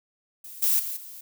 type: noise with level steps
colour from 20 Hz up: violet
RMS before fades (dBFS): -42 / -22 / -32 / -42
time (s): 0.44-1.21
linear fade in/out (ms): 5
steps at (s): 0.62 / 0.79 / 0.96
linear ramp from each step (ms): 10
effects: none